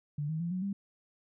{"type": "tone with pitch steps", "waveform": "sine", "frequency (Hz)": [146.83, 158.28, 170.62, 183.93, 198.27], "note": ["D3", "D#3", "F3", "F#3", "G3"], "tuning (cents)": [0, 30, -40, -10, 20], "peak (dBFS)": -31, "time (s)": [0.18, 0.73], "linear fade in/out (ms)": 5, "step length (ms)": 110, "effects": []}